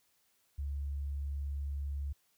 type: tone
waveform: sine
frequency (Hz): 70.6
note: C#2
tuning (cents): +32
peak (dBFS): -34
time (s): 0.58-2.13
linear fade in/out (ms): 10
effects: white hiss -73 dBFS RMS until 2.37 s